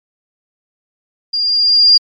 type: tone with level ramp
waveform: sine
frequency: 4805 Hz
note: D8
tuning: 39 cents sharp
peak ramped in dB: -14 to -3 dBFS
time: 1.33-1.98 s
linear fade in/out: 10 ms
effects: MP3 48 kbps